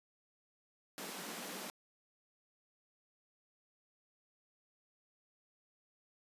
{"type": "high-pass noise", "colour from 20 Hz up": "pink", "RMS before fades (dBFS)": -45, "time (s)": [0.98, 1.7], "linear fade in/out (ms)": 0, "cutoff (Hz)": 170, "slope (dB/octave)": 96, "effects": ["resampled to 32000 Hz"]}